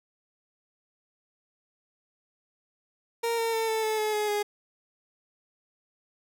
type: tone with pitch steps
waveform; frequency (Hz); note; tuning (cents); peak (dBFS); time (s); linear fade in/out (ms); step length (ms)
30% pulse; 464.3 / 456.9 / 449.5 / 442.3 / 435.2 / 428.2 / 421.4 / 414.6; A#4 / A#4 / A4 / A4 / A4 / A4 / G#4 / G#4; -7 / -35 / +37 / +9 / -19 / -47 / +25 / -3; -23; 3.23-4.43; 10; 150
effects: none